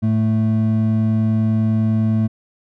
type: tone pair together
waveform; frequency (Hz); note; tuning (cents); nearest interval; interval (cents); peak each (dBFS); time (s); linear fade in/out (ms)
triangle; 110 / 220; A2 / A3; 0 / 0; octave; 1200; -15; 0.02-2.28; 20
effects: none